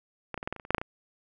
clicks, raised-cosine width 0.5 ms, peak -19 / -19 / -21 / -16 / -17 / -27 / -28 / -29 / -11 / -7 / -15 / -18 dBFS, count 12, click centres 0.343 / 0.377 / 0.429 / 0.475 / 0.526 / 0.563 / 0.598 / 0.651 / 0.706 / 0.747 / 0.782 / 0.815 s, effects none

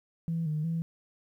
sine tone with pitch steps, 165.4 / 153 / 165.1 Hz, E3 / D#3 / E3, +6 / -29 / +3 cents, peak -27 dBFS, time 0.28-0.82 s, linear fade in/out 0 ms, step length 180 ms, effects tanh soft clip ceiling -23 dBFS + 11-bit

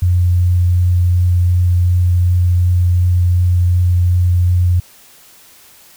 sine tone with vibrato, 88.9 Hz, F2, 31 cents sharp, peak -9 dBFS, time 0.02-4.8 s, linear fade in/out 5 ms, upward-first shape sine, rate 2.7 Hz, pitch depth 8 cents each way, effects white hiss -44 dBFS RMS until 5.96 s

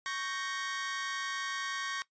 sawtooth chord, G diminished, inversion second, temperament equal with one note detuned, 1108.7 / 1562.6 / 1864.7 Hz, Db6 / G6 / Bb6, 0 / -6 / 0 cents, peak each -34 / -37 / -35 dBFS, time 0.06-2.02 s, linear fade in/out 0 ms, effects noise-tail reverb RT60 0.1 s tail -19 dB re dry + resampled to 16000 Hz

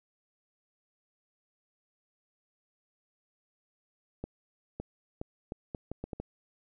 accelerating click train, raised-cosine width 2 ms, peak -23 dBFS, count 9, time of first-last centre 4.24-6.2 s, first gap 560 ms, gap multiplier 0.74, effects none

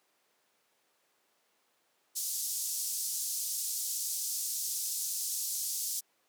pink band-pass noise, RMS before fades -35 dBFS, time 2.15-6.01 s, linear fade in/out 20 ms, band 5500 to 15000 Hz, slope 24 dB/octave, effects pink hiss -72 dBFS RMS until 6.28 s + high-pass 400 Hz 12 dB/octave

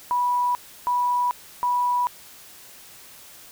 sine tone bursts, 980 Hz, B5, 14 cents flat, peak -19 dBFS, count 3, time 0.11-2.07 s, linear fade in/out 0 ms, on 440 ms, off 320 ms, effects white hiss -46 dBFS RMS until 3.51 s

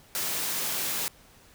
white high-pass noise, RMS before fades -30 dBFS, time 0.15-1.08 s, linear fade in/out 0 ms, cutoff 110 Hz, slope 96 dB/octave, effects pink hiss -56 dBFS RMS until 1.54 s

